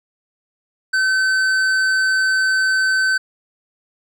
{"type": "tone with hard clipping", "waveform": "sine", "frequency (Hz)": 1531, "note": "G6", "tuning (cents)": -41, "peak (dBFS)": -16, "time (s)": [0.93, 3.18], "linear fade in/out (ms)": 10, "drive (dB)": 9, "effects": []}